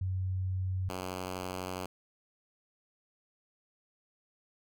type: tone pair in turn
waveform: sine / 5% pulse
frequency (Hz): 93.4 / 92.17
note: F#2 / F#2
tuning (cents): +17 / -6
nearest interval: unison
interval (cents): 23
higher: first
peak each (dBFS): -30 / -25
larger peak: second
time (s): 0.01-0.89 / 0.89-1.86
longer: second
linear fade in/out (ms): 5
effects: none